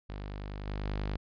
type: tone with level steps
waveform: sawtooth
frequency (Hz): 50.2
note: G1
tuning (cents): +42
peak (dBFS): -34 / -30 / -28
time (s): 0.09-1.17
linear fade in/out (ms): 10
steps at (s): 0.67 / 0.84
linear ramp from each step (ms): 2
effects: resampled to 11025 Hz